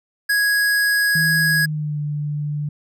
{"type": "tone", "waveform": "square", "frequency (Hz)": 1661.2, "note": "G#6", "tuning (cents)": 0, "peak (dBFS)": -16, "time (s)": [0.29, 1.66], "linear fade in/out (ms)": 10}
{"type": "tone with pitch glide", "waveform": "sine", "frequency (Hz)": [159.3, 147.78], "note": ["D#3", "D3"], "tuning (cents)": [41, 11], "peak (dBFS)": -21, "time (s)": [1.15, 2.69], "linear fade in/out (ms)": 5, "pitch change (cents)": -130, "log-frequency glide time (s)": [1.38, 2]}
{"effects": []}